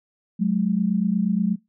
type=tone pair together; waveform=sine; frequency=185 / 213.4 Hz; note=F#3 / G#3; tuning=0 / +47 cents; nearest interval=major second; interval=247 cents; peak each=-21 dBFS; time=0.39-1.56 s; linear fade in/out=20 ms; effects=noise-tail reverb RT60 0.2 s tail -23 dB re dry